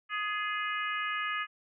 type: harmonic tone with a mistuned harmonic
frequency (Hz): 415.3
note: G#4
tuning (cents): 0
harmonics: 3 / 4 / 5 / 6 / 7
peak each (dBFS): -34 / -36 / -38 / -40 / -41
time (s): 0.09-1.47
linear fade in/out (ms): 50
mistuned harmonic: 4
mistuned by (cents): +33
effects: none